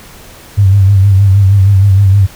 sine tone with vibrato, 98 Hz, G2, in tune, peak -3 dBFS, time 0.57-2.27 s, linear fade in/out 20 ms, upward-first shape sine, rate 6.4 Hz, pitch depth 61 cents each way, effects pink hiss -35 dBFS RMS until 2.35 s

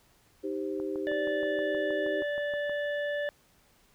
sine chord, C minor, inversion first, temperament equal, 311.1 / 392 / 523.3 Hz, Eb4 / G4 / C5, 0 / 0 / 0 cents, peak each -35 / -33 / -39 dBFS, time 0.43-2.23 s, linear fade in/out 20 ms
click train, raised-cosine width 1 ms, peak -31 dBFS, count 13, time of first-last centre 0.8-2.696 s, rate 6.33 Hz
harmonic tone, 583 Hz, D5, 13 cents flat, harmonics 1 / 3 / 5 / 6, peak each -30 / -35 / -49 / -49 dBFS, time 1.07-3.29 s, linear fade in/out 0 ms
effects pink hiss -64 dBFS RMS until 3.94 s

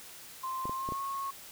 sine tone with pitch glide, 1046.5 to 1095.4 Hz, C6 to C#6, 0 to -21 cents, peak -33 dBFS, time 0.43-1.31 s, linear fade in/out 10 ms, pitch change +79 cents, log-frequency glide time 0.72-0.98 s
clicks, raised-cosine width 2 ms, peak -25 dBFS, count 4, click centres 0.655 / 0.695 / 0.889 / 0.922 s
effects white hiss -49 dBFS RMS until 1.51 s

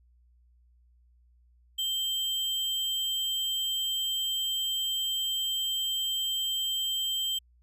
sine tone with sample-and-hold, 3145 Hz, G7, 5 cents sharp, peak -27 dBFS, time 1.78-7.39 s, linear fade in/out 10 ms, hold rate 11025 Hz, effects added 60 Hz sine -59 dBFS peak until 7.62 s + resampled to 32000 Hz

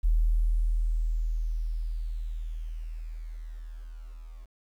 sine tone with level ramp, 40.16 Hz, E1, 44 cents flat, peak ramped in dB -19 to -41 dBFS, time 0.03-4.46 s, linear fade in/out 20 ms, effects 10-bit

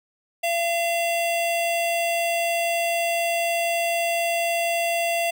square tone pair together, 681 / 2724 Hz, F5 / F7, -44 / -44 cents, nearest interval 2 octaves, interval 2400 cents, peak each -23 / -28 dBFS, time 0.43-5.31 s, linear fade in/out 10 ms, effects none

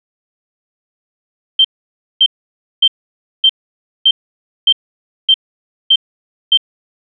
sine tone bursts, 3136 Hz, G7, in tune, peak -5 dBFS, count 9, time 1.59-6.574 s, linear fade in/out 5 ms, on 56 ms, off 560 ms, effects none

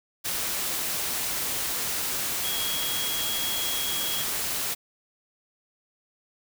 sine tone in noise, 3300 Hz, G#7, 12 cents flat, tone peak -31 dBFS, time 2.43-4.24 s, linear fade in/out 20 ms, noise white, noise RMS -29 dBFS, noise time 0.24-4.75 s, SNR -5 dB, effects none

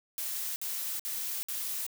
blue noise bursts, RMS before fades -35 dBFS, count 4, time 0.18-1.865 s, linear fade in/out 0 ms, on 380 ms, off 55 ms, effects none

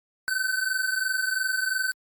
square tone pair together, 1516 / 1538.9 Hz, F#6 / G6, +42 / -32 cents, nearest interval unison, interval 26 cents, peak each -28 dBFS, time 0.28-1.92 s, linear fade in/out 0 ms, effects Opus 48 kbps

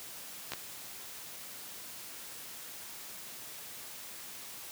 clicks, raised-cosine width 0.2 ms, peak -18 dBFS, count 2, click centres 0.52 / 0.535 s, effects white hiss -46 dBFS RMS until 4.71 s + high-pass 80 Hz 12 dB/octave

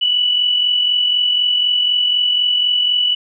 sine tone pair together, 2916 / 2960 Hz, F#7 / F#7, -26 / 0 cents, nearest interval unison, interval 26 cents, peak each -23 / -13 dBFS, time 0.01-3.15 s, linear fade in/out 10 ms, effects none

